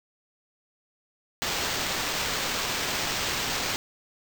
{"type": "noise with sample-and-hold", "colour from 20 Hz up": "violet", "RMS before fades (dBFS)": -29, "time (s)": [1.42, 3.76], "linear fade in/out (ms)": 0, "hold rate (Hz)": 11025, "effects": []}